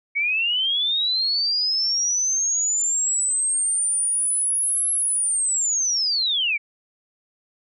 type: linear two-way sweep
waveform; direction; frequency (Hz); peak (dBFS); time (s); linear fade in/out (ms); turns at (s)
sine; up then down; 2217 to 11080 to 2217; -19; 0.15-6.58; 20; 4.92
effects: none